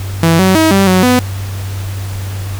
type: tone with pitch steps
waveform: sawtooth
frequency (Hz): 165.3 / 188.5 / 319.4 / 195.2 / 185.1 / 249.7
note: E3 / F#3 / D#4 / G3 / F#3 / B3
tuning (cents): +5 / +32 / +45 / -7 / +1 / +19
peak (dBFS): -3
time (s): 0.23-1.19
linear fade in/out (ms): 0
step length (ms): 160
effects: added 97 Hz sine -18 dBFS peak until 2.59 s + pink hiss -30 dBFS RMS until 2.59 s